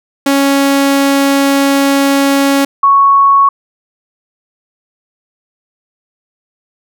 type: tone pair in turn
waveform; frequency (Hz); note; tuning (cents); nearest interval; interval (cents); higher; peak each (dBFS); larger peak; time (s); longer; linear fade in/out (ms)
sawtooth / sine; 277.2 / 1108.8; C#4 / C#6; 0 / 0; 2 octaves; 2400; second; -4; neither; 0.26-2.65 / 2.83-3.49; first; 5
effects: none